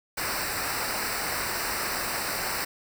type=noise with comb filter; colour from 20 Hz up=pink; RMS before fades=-30 dBFS; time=0.17-2.65 s; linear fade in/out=10 ms; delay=0.3 ms; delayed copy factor=-0.8; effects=none